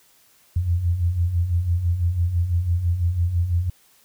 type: beating tone pair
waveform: sine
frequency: 82.41 / 88.41 Hz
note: E2 / F2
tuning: 0 / +22 cents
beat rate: 6 Hz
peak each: -26 / -19 dBFS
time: 0.56-3.7 s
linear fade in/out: 5 ms
effects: white hiss -57 dBFS RMS until 4.04 s